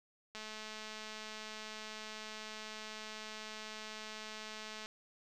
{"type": "click train", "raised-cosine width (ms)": 0.2, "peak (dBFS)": -29, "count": 975, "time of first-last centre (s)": [0.35, 4.859], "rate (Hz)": 216, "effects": []}